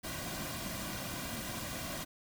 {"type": "noise with comb filter", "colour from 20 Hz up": "pink", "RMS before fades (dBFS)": -40, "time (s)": [0.03, 2.05], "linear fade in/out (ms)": 20, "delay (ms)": 2.3, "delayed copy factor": -0.65, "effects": []}